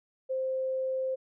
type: tone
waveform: sine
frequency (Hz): 523.3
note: C5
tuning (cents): 0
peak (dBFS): -28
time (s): 0.29-1.16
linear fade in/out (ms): 20
effects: none